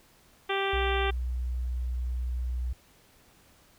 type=harmonic tone; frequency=391.9 Hz; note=G4; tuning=in tune; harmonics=1 / 2 / 3 / 4 / 5 / 6 / 7 / 8 / 9; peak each=-30 / -33 / -35 / -36 / -37 / -38 / -38 / -39 / -40 dBFS; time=0.49-1.11 s; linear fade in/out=10 ms
type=tone; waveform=sine; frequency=61.74 Hz; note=B1; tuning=in tune; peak=-28 dBFS; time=0.73-2.73 s; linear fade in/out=5 ms
effects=pink hiss -60 dBFS RMS until 3.78 s